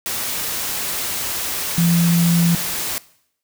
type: tone in noise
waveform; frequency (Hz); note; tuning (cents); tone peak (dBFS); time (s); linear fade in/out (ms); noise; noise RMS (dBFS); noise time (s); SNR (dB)
sine; 170.3; F3; -43; -13; 1.78-2.55; 0; white; -24; 0.06-2.98; +8
effects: noise-tail reverb RT60 0.7 s tail -20 dB re dry